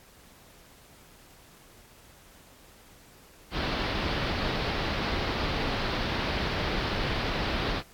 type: low-pass noise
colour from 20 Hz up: pink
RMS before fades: -30 dBFS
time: 3.51-7.83 s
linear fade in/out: 50 ms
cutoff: 4800 Hz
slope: 48 dB/octave
effects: pink hiss -55 dBFS RMS until 7.93 s + AAC 64 kbps